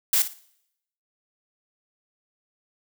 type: noise with echo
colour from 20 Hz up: blue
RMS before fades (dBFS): -20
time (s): 0.13-0.22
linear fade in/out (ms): 2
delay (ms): 57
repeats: 3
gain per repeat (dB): -12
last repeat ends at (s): 0.391
effects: noise-tail reverb RT60 0.8 s tail -22 dB re dry